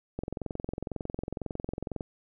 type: click train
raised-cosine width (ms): 2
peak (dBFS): -20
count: 41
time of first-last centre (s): 0.19-2.008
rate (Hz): 22
effects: none